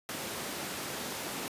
pink high-pass noise, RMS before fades -38 dBFS, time 0.09-1.48 s, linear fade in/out 0 ms, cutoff 190 Hz, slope 12 dB/octave, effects resampled to 32000 Hz

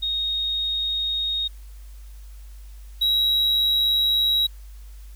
sine / triangle tone pair in turn, 3729 / 3861 Hz, A#7 / B7, 0 / -40 cents, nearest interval minor second, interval 60 cents, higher second, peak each -22 / -16 dBFS, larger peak second, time 0.02-1.48 / 3.01-4.47 s, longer neither, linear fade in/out 10 ms, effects added 50 Hz sine -38 dBFS peak until 5.15 s + white hiss -56 dBFS RMS until 5.15 s

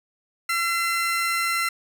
35% pulse tone pair together, 1354 / 2047 Hz, E6 / C7, +46 / -38 cents, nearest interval perfect fifth, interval 716 cents, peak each -23 dBFS, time 0.49-1.69 s, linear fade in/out 5 ms, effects none

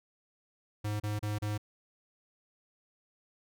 square tone bursts, 105 Hz, G#2, 19 cents sharp, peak -32 dBFS, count 4, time 0.84-1.579 s, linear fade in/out 10 ms, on 160 ms, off 33 ms, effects none

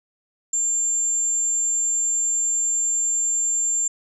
sine tone, 7310 Hz, A#8, 35 cents flat, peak -19 dBFS, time 0.53-3.88 s, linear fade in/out 5 ms, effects none

